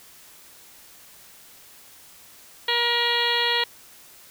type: harmonic tone with a mistuned harmonic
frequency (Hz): 475.4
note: A#4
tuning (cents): +34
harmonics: 1 / 2 / 3 / 4 / 5 / 6 / 7 / 8 / 9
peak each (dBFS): -30 / -28 / -34 / -26 / -32 / -29 / -26 / -30 / -30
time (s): 2.68-3.64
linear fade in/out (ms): 5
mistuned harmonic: 8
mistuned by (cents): +36
effects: white hiss -49 dBFS RMS until 4.3 s